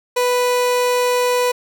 30% pulse tone, 493.9 Hz, B4, in tune, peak -12 dBFS, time 0.16-1.52 s, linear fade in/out 10 ms, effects none

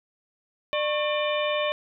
harmonic tone with a mistuned harmonic, 598 Hz, D5, 31 cents sharp, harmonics 1 / 2 / 3 / 4 / 5 / 6, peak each -25 / -31 / -36 / -32 / -34 / -36 dBFS, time 0.73-1.72 s, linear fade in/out 0 ms, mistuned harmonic 2, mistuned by -150 cents, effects none

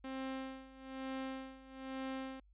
sawtooth tone with tremolo, 264.7 Hz, C4, 20 cents sharp, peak -35 dBFS, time 0.04-2.4 s, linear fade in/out 5 ms, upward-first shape sine, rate 1.1 Hz, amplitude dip 85%, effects added 50 Hz sine -63 dBFS peak until 2.53 s + resampled to 8000 Hz

